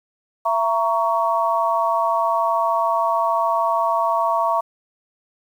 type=chord; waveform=sine; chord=A# diminished; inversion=second; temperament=just; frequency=671.3 / 932.3 / 1118.8 Hz; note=E5 / A#5 / C#6; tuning=+31 / 0 / +16 cents; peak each=-21 / -21 / -21 dBFS; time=0.45-4.61 s; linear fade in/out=10 ms; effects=8-bit